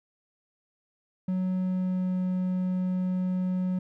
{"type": "tone with pitch glide", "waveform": "triangle", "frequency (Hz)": [185, 183.72], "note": ["F#3", "F#3"], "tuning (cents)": [0, -12], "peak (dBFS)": -23, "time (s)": [1.28, 3.79], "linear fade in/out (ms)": 5, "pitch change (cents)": -12, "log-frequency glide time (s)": [1.55, 2.2], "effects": []}